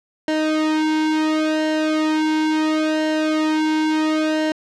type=tone with flanger; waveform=sawtooth; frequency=311.1 Hz; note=D#4; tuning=in tune; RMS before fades=-19 dBFS; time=0.28-4.52 s; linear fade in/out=2 ms; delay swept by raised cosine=0.84 to 1.67 ms; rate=0.72 Hz; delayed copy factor=-1; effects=low-pass 5000 Hz 12 dB/octave